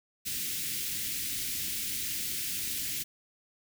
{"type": "band-stop noise", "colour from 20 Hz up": "white", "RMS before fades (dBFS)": -34, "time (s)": [0.25, 3.04], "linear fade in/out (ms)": 20, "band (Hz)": [330, 2000], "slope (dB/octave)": 24, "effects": []}